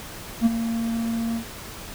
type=tone with ADSR envelope; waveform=triangle; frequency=229.3 Hz; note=A#3; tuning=28 cents flat; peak=-10 dBFS; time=0.41-1.45 s; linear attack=50 ms; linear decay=22 ms; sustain=-11 dB; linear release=98 ms; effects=pink hiss -38 dBFS RMS until 1.94 s